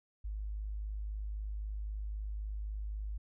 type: tone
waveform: sine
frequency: 51.91 Hz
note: G#1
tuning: in tune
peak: -36 dBFS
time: 0.24-3.18 s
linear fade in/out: 10 ms
effects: none